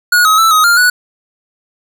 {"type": "tone with pitch steps", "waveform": "square", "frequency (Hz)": [1449, 1271, 1322, 1258, 1400, 1474], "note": ["F#6", "D#6", "E6", "D#6", "F6", "F#6"], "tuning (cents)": [-37, 36, 5, 19, 4, -7], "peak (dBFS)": -7, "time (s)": [0.12, 0.9], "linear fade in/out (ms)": 5, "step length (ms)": 130, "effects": []}